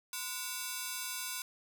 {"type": "ring-modulated tone", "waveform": "5% pulse", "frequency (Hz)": 1239, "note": "D#6", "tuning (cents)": -8, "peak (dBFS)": -22, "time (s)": [0.13, 1.42], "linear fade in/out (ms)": 2, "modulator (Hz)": 216, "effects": []}